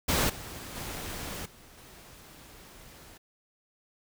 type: noise with level steps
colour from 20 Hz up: pink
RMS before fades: -26 / -42 / -38 / -54 / -51 dBFS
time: 0.08-3.18 s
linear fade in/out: 10 ms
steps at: 0.29 / 0.75 / 1.45 / 1.77 s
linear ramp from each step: 10 ms
effects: none